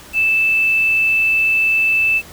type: tone with quantisation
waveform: sine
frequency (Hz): 2637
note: E7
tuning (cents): 0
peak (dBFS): -12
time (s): 0.13-2.22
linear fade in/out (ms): 50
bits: 6
effects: pink hiss -39 dBFS RMS until 2.32 s